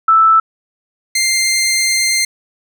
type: tone pair in turn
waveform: sine / 15% pulse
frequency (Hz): 1318.5 / 2097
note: E6 / C7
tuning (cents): 0 / +3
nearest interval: minor sixth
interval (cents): 803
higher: second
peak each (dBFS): -6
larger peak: neither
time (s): 0.08-0.4 / 1.15-2.25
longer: second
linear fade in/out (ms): 5
effects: none